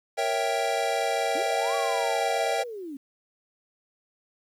square chord, A# diminished seventh, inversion none, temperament equal, 466.2 / 554.4 / 659.3 / 784 Hz, A#4 / C#5 / E5 / G5, 0 / 0 / 0 / 0 cents, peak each -32 / -32 / -30 / -29 dBFS, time 0.17-2.64 s, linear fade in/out 20 ms
sine linear two-way sweep, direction up then down, 261.1 to 1143 to 261.1 Hz, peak -34 dBFS, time 1.35-2.97 s, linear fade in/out 5 ms, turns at 1.75 s
effects low-pass 10000 Hz 12 dB/octave + 10-bit

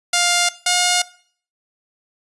5% pulse tone pair in turn, 703 / 715.3 Hz, F5 / F5, +11 / +41 cents, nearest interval unison, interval 30 cents, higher second, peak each -3 dBFS, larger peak neither, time 0.13-0.49 / 0.66-1.02 s, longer neither, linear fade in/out 5 ms, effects noise-tail reverb RT60 0.5 s tail -19 dB re dry + resampled to 24000 Hz

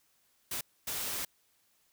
white noise bursts at uneven times, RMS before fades -36 dBFS, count 2, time 0.51-0.61 / 0.87-1.25 s, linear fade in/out 5 ms, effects white hiss -71 dBFS RMS until 1.92 s

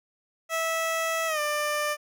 15% pulse tone with pitch glide, 653 to 595.4 Hz, E5 to D5, -17 to +24 cents, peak -19 dBFS, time 0.49-1.97 s, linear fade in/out 50 ms, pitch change -159 cents, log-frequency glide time 1.27-1.4 s, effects none

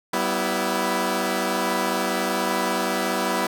10% pulse chord, E minor, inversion first, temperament equal with one note detuned, 192.74 / 246.9 / 329.6 Hz, G3 / B3 / E4, -29 / 0 / 0 cents, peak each -18 dBFS, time 0.13-3.47 s, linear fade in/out 5 ms, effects none

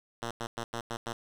5% pulse tone bursts at uneven times, 116.54 Hz, A#2, in tune, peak -22 dBFS, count 6, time 0.22-0.31 / 0.4-0.47 / 0.57-0.64 / 0.73-0.81 / 0.9-0.97 / 1.06-1.13 s, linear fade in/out 5 ms, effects low-pass 9000 Hz 12 dB/octave + 8-bit

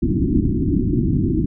white low-pass noise, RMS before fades -18 dBFS, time 0.02-1.46 s, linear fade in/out 10 ms, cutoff 350 Hz, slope 96 dB/octave, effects none

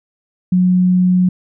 sine tone, 182 Hz, F#3, 28 cents flat, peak -9 dBFS, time 0.52-1.29 s, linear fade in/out 5 ms, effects none

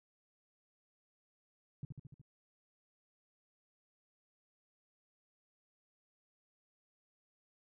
sine tone with echo, 138.3 Hz, C#3, 4 cents flat, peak -38 dBFS, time 1.83-1.85 s, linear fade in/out 2 ms, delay 73 ms, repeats 5, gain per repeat -3 dB, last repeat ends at 2.215 s, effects none

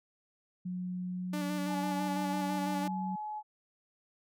sine tone with pitch glide, 181.2 to 186.94 Hz, F#3 to F#3, -36 to +18 cents, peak -34 dBFS, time 0.65-3.16 s, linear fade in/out 10 ms, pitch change +54 cents, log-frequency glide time 1.12-2.19 s
sawtooth tone with vibrato, 292.4 Hz, D4, 7 cents flat, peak -31 dBFS, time 1.33-2.88 s, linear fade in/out 5 ms, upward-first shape square, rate 6 Hz, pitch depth 24 cents each way
sine tone, 850 Hz, G#5, 40 cents sharp, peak -36 dBFS, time 1.67-3.43 s, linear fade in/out 50 ms
effects none

